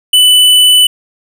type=tone; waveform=square; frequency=2988 Hz; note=F#7; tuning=16 cents sharp; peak=-4 dBFS; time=0.13-0.87 s; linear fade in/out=5 ms; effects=none